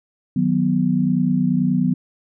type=chord; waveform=sine; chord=B major; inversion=first; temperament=equal; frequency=155.56 / 185 / 246.9 Hz; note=D#3 / F#3 / B3; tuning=0 / 0 / 0 cents; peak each=-22 / -19 / -19 dBFS; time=0.36-1.94 s; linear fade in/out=5 ms; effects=none